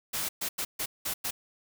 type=noise bursts at uneven times; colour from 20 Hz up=white; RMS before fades=-32 dBFS; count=6; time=0.13-0.29 / 0.41-0.49 / 0.58-0.65 / 0.79-0.86 / 1.05-1.14 / 1.24-1.31 s; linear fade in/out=10 ms; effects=none